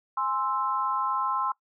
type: chord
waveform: sine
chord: Ab augmented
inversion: none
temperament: equal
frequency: 830.6 / 1046.5 / 1318.5 Hz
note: Ab5 / C6 / E6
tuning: 0 / 0 / 0 cents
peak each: -33 / -27 / -30 dBFS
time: 0.17-1.52 s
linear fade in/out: 5 ms
effects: noise-tail reverb RT60 0.1 s tail -20 dB re dry